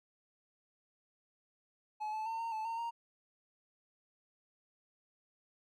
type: tone with pitch steps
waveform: triangle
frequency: 854 / 869 / 904 / 917 / 873 / 914 / 931 Hz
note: G#5 / A5 / A5 / A#5 / A5 / A#5 / A#5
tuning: +48 / -22 / +47 / -29 / -14 / -34 / -2 cents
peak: -34 dBFS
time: 2-2.91 s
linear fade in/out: 20 ms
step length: 130 ms
effects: none